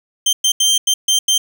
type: tone bursts at uneven times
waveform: 25% pulse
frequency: 3149 Hz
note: G7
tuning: 7 cents sharp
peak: -8 dBFS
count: 6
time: 0.26-0.33 / 0.44-0.52 / 0.6-0.78 / 0.87-0.94 / 1.08-1.19 / 1.28-1.38 s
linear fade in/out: 5 ms
effects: none